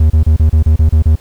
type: tone bursts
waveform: triangle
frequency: 78 Hz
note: D#2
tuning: 5 cents sharp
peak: -3 dBFS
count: 9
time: 0-1.156 s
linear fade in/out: 5 ms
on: 100 ms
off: 32 ms
effects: pink hiss -45 dBFS RMS until 1.2 s